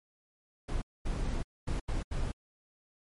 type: noise bursts at uneven times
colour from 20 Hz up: brown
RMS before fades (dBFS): -32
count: 5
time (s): 0.68-0.82 / 1.05-1.43 / 1.67-1.8 / 1.88-2.03 / 2.11-2.32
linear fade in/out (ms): 10
effects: MP3 48 kbps